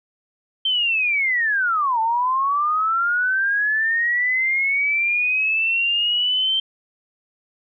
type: linear two-way sweep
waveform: sine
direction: down then up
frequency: 3136 to 880 to 3136 Hz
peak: -17 dBFS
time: 0.65-6.6 s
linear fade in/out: 5 ms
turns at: 2 s
effects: none